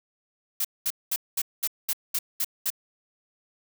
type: noise bursts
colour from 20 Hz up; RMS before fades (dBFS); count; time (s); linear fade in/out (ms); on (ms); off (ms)
blue; -26; 9; 0.6-2.703; 5; 47; 210
effects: none